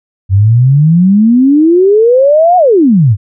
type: exponential two-way sweep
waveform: sine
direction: up then down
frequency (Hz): 92.7 to 740 to 92.7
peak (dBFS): -3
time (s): 0.29-3.17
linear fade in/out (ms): 50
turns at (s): 2.57
effects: none